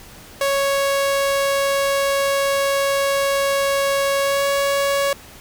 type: tone with pitch glide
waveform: sawtooth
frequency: 554.4 to 558.9 Hz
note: C#5 to C#5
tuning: 0 to +14 cents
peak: -13 dBFS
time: 0.41-5.13 s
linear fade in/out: 2 ms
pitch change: +14 cents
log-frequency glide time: 4.22-4.45 s
effects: pink hiss -42 dBFS RMS until 5.4 s